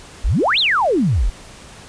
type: exponential two-way sweep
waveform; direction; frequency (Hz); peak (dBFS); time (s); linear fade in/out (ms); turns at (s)
sine; up then down; 34.57 to 4278 to 34.57; -13; 0.24-1.3; 10; 0.59
effects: pink hiss -40 dBFS RMS until 1.88 s + resampled to 22050 Hz